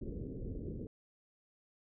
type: low-pass noise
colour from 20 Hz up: pink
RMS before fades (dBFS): -42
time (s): 0.01-0.87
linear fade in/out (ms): 2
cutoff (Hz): 470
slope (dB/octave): 48
effects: none